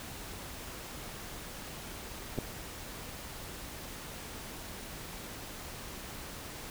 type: clicks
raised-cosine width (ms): 2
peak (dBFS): -24 / -19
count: 2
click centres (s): 2.379 / 2.387
effects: pink hiss -44 dBFS RMS until 6.7 s